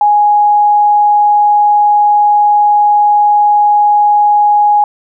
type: tone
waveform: sine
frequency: 830.6 Hz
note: G#5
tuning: in tune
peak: -5 dBFS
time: 0.01-4.84 s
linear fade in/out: 2 ms
effects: none